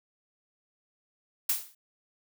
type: noise with exponential decay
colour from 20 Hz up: blue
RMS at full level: -23 dBFS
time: 1.49-1.75 s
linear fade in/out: 5 ms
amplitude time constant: 55 ms
effects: none